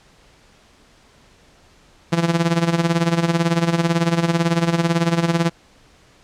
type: tone with tremolo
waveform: sawtooth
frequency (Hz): 168.2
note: E3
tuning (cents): +35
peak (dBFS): -9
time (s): 2.12-5.5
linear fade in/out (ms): 10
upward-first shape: sine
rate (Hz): 18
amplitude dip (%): 75
effects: pink hiss -52 dBFS RMS until 6.23 s + low-pass 7000 Hz 12 dB/octave